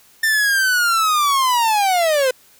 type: linear sweep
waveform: 45% pulse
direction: down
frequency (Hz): 1800 to 498.1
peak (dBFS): -14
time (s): 0.23-2.31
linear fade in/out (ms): 5
effects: white hiss -51 dBFS RMS until 2.59 s